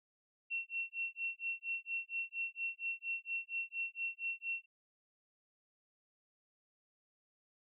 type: tone with tremolo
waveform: sine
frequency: 2718 Hz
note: F7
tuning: 48 cents flat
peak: -34 dBFS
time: 0.5-4.66 s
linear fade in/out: 20 ms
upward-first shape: sine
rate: 4.3 Hz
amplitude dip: 100%
effects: none